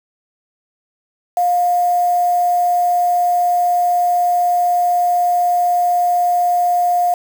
sine tone with quantisation, 708 Hz, F5, 23 cents sharp, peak -12 dBFS, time 1.37-7.14 s, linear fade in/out 2 ms, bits 5, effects none

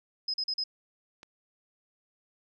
sine tone bursts, 5070 Hz, D#8, 32 cents sharp, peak -28 dBFS, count 4, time 0.28-0.639 s, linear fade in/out 5 ms, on 59 ms, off 41 ms
click, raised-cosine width 0.2 ms, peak -30 dBFS, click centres 1.231 s
effects none

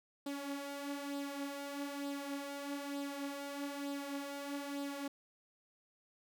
sawtooth tone with flanger, 282.2 Hz, C#4, 31 cents sharp, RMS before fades -42 dBFS, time 0.26-5.08 s, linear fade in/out 5 ms, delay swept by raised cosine 0.23 to 5.73 ms, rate 1.1 Hz, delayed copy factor +0.55, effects none

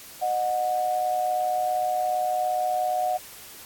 sine tone pair together, 614.7 / 732 Hz, D#5 / F#5, -21 / -19 cents, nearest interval minor third, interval 302 cents, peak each -29 / -23 dBFS, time 0.21-3.18 s, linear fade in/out 20 ms, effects white hiss -44 dBFS RMS until 3.65 s + AAC 64 kbps

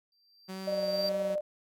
triangle tone with exponential growth, 4699 Hz, D8, in tune, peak -29 dBFS, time 0.12-1.09 s, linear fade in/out 2 ms, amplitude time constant 210 ms
sawtooth tone with vibrato, 187.8 Hz, F#3, 26 cents sharp, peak -34 dBFS, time 0.48-1.36 s, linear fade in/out 20 ms, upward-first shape triangle, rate 1.8 Hz, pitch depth 29 cents each way
sine tone with tremolo, 600 Hz, D5, 37 cents sharp, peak -27 dBFS, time 0.67-1.41 s, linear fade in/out 10 ms, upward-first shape square, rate 19 Hz, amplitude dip 35%
effects none

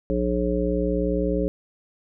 harmonic tone, 60.2 Hz, B1, 44 cents flat, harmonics 1 / 3 / 5 / 7 / 9, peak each -27 / -27 / -27 / -27 / -27 dBFS, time 0.1-1.48 s, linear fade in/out 0 ms, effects none

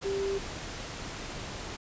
sine tone in noise, 393.1 Hz, G4, 5 cents sharp, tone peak -28 dBFS, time 0.04-0.39 s, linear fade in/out 20 ms, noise pink, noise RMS -39 dBFS, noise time 0.01-1.77 s, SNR +8 dB, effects resampled to 16000 Hz

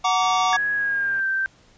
square chord, Gb augmented, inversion none, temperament just, 740 / 925 / 1156.2 Hz, Gb5 / Bb5 / D6, 0 / -14 / -27 cents, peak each -22 / -26 / -22 dBFS, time 0.04-0.57 s, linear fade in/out 10 ms
click train, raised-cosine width 0.5 ms, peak -30 dBFS, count 129, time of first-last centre 0.22-1.197 s, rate 131 Hz
sine tone with pitch glide, 1666 to 1563.4 Hz, G#6 to G6, +5 to -5 cents, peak -20 dBFS, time 0.53-1.46 s, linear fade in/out 0 ms, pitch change -110 cents, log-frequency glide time 0.74-1.27 s
effects pink hiss -55 dBFS RMS until 1.77 s + resampled to 16000 Hz

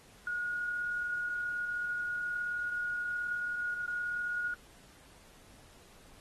sine tone with amplitude modulation, 1443 Hz, F#6, 44 cents flat, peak -31 dBFS, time 0.27-4.54 s, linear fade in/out 2 ms, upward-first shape sine, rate 38.8 Hz, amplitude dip 25%, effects pink hiss -59 dBFS RMS until 6.2 s + AAC 32 kbps

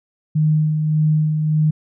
sine tone with tremolo, 154.2 Hz, D#3, 15 cents flat, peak -12 dBFS, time 0.35-1.71 s, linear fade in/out 10 ms, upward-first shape sine, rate 1.7 Hz, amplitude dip 40%, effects none

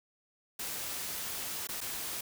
white noise with dropouts, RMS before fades -38 dBFS, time 0.59-2.21 s, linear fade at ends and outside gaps 5 ms, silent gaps 1.672-1.688 / 1.806-1.812 s, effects none

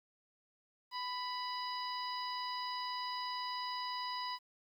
harmonic tone with a mistuned harmonic, 987.8 Hz, B5, in tune, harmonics 1 / 2 / 3 / 4 / 5, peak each -39 / -48 / -50 / -49 / -44 dBFS, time 0.91-4.39 s, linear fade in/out 50 ms, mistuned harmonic 1, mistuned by +16 cents, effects 11-bit

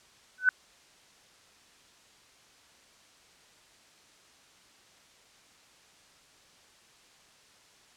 sine tone with exponential growth, 1505 Hz, F#6, 29 cents sharp, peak -14 dBFS, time 0.38-0.49 s, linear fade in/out 1 ms, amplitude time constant 23 ms, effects white hiss -59 dBFS RMS until 7.96 s + low-pass 7000 Hz 12 dB/octave

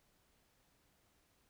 silence, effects pink hiss -74 dBFS RMS until 1.49 s

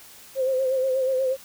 sine tone with vibrato, 523.3 Hz, C5, in tune, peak -20 dBFS, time 0.35-1.37 s, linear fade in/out 50 ms, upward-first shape sine, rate 8.3 Hz, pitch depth 46 cents each way, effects white hiss -47 dBFS RMS until 1.44 s

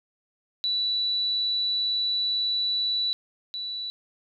sine tone pair in turn, 3951 / 3951 Hz, B7 / B7, 0 / 0 cents, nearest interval unison, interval 0 cents, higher neither, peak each -23 / -30 dBFS, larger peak first, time 0.64-3.13 / 3.54-3.9 s, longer first, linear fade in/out 0 ms, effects none

